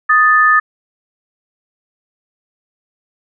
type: tone pair together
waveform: sine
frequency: 1244.5 / 1760 Hz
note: D#6 / A6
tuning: 0 / 0 cents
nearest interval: tritone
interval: 600 cents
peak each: -10 dBFS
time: 0.09-0.6 s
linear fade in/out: 10 ms
effects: none